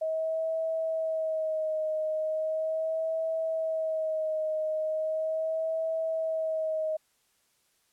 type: tone with vibrato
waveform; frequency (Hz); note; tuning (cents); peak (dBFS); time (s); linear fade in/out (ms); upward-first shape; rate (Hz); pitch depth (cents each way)
sine; 635; D#5; +35; -27; 0.01-6.97; 10; sine; 0.38; 31
effects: white hiss -70 dBFS RMS until 7.92 s + low-pass 12000 Hz 12 dB/octave